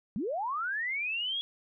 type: linear sweep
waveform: sine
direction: up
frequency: 173.6 to 3370 Hz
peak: -30 dBFS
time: 0.16-1.41 s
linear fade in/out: 0 ms
effects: none